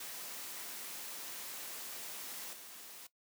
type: noise with level steps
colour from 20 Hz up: white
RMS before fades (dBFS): -45 / -51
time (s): 0-3.07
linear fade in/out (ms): 5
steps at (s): 2.53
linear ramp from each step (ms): 2
effects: noise-tail reverb RT60 0.1 s tail -17 dB re dry + high-pass 200 Hz 12 dB/octave